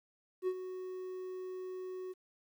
triangle tone with ADSR envelope, 370 Hz, F#4, in tune, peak -27 dBFS, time 0.42-2.14 s, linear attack 54 ms, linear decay 61 ms, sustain -11 dB, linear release 27 ms, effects 11-bit

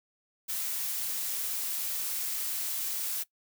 blue noise, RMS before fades -33 dBFS, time 0.48-3.24 s, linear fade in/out 20 ms, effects noise-tail reverb RT60 0.1 s tail -20 dB re dry

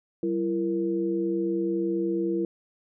sine tone cluster, 191.4 / 337.1 / 467 Hz, G3 / E4 / A#4, -41 / +39 / +3 cents, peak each -32 / -25 / -32 dBFS, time 0.23-2.45 s, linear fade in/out 2 ms, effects none

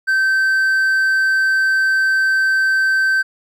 triangle tone, 1550 Hz, G6, 20 cents flat, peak -11 dBFS, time 0.07-3.23 s, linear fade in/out 20 ms, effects none

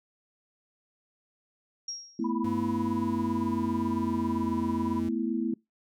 sine tone with exponential decay, 5600 Hz, F8, 4 cents sharp, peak -31 dBFS, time 1.88-2.3 s, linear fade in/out 5 ms, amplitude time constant 90 ms
sine chord, A suspended second, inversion none, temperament just, 220 / 247.5 / 330 Hz, A3 / B3 / E4, 0 / +4 / +2 cents, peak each -31 dBFS, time 2.19-5.54 s, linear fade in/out 5 ms
sine tone with tremolo, 985 Hz, B5, 5 cents flat, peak -32 dBFS, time 2.24-5 s, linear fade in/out 5 ms, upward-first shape sine, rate 18 Hz, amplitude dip 95%
square tone with pitch glide, 100 to 90.13 Hz, G2 to F#2, +35 to -45 cents, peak -38 dBFS, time 2.44-5.09 s, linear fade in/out 5 ms, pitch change -180 cents, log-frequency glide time 2.61-4.54 s
effects noise-tail reverb RT60 0.2 s tail -24 dB re dry

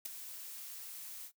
blue noise with ADSR envelope, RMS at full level -35 dBFS, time 0.05-1.32 s, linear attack 10 ms, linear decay 4 ms, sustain -12 dB, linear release 75 ms, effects noise-tail reverb RT60 0.1 s tail -19 dB re dry

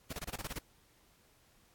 pink noise bursts, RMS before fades -40 dBFS, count 9, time 0.1-0.587 s, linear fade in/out 5 ms, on 31 ms, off 26 ms, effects pink hiss -67 dBFS RMS until 1.74 s + AAC 64 kbps

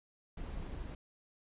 brown noise, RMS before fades -42 dBFS, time 0.37-0.95 s, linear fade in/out 5 ms, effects resampled to 8000 Hz

